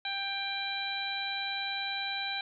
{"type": "harmonic tone", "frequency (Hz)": 790, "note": "G5", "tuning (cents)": 13, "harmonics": [1, 2, 3, 4, 5], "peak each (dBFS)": [-39, -39, -38, -42, -36], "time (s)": [0.05, 2.41], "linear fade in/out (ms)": 2, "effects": []}